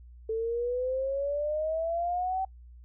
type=exponential sweep; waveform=sine; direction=up; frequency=440 to 770 Hz; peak=-27 dBFS; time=0.29-2.45 s; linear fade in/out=5 ms; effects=noise-tail reverb RT60 0.1 s tail -26 dB re dry + added 60 Hz sine -47 dBFS peak until 2.84 s